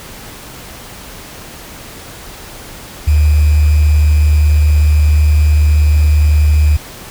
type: tone with sample-and-hold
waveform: sine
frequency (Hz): 75.3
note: D2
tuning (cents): +44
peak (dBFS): -6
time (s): 3.07-6.77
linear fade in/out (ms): 10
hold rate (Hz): 2450
effects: pink hiss -32 dBFS RMS until 7.1 s